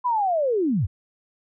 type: linear sweep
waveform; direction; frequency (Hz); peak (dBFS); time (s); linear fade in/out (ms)
sine; down; 1017 to 70.3; -19; 0.04-0.87; 20
effects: none